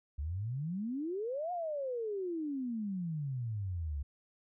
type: exponential two-way sweep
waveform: sine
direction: up then down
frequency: 67.8 to 729 to 67.8 Hz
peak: -34 dBFS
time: 0.18-4.03 s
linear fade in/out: 10 ms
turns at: 1.52 s
effects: none